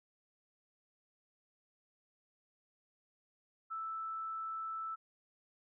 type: tone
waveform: sine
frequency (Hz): 1318.5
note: E6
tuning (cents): 0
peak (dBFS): -38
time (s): 3.7-4.96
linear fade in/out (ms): 20
effects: none